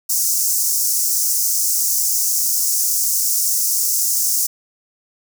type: high-pass noise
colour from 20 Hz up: pink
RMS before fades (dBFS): -18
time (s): 0.09-4.47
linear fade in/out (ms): 10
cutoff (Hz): 5500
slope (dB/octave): 48
effects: none